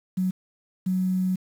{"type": "tone bursts at uneven times", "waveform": "sine", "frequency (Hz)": 185.4, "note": "F#3", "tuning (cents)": 4, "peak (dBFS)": -21, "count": 2, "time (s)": [[0.17, 0.31], [0.86, 1.36]], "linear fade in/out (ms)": 10, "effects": ["8-bit"]}